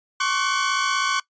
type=tone cluster; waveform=sawtooth; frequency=1085 / 1141 / 1507 Hz; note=C#6 / C#6 / F#6; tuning=-37 / +50 / +31 cents; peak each=-21 dBFS; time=0.2-1.2 s; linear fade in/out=5 ms; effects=noise-tail reverb RT60 0.1 s tail -20 dB re dry + resampled to 16000 Hz